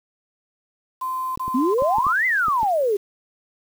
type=tone bursts; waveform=sine; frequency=1033 Hz; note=C6; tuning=22 cents flat; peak=-23 dBFS; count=3; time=1.01-2.128 s; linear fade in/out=10 ms; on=350 ms; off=34 ms
type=clicks; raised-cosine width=3 ms; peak=-21 dBFS; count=7; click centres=1.375 / 1.48 / 1.822 / 1.984 / 2.067 / 2.483 / 2.631 s
type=exponential two-way sweep; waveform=sine; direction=up then down; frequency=237 to 2093 to 386.3 Hz; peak=-17 dBFS; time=1.54-2.97 s; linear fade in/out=10 ms; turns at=2.26 s
effects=7-bit